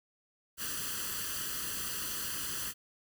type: noise with comb filter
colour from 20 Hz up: white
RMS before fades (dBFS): -37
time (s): 0.57-2.74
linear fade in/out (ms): 50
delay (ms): 0.66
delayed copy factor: +0.8
effects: none